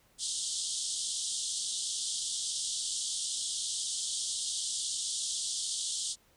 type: band-pass noise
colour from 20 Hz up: white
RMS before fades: -35 dBFS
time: 0.18-6.16 s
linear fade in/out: 50 ms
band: 3100 to 9400 Hz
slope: 96 dB/octave
effects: pink hiss -66 dBFS RMS until 6.36 s